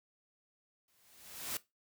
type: noise with exponential growth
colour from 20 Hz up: white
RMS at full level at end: -36 dBFS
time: 0.88-1.57 s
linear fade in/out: 2 ms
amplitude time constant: 150 ms
effects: noise-tail reverb RT60 0.2 s tail -18 dB re dry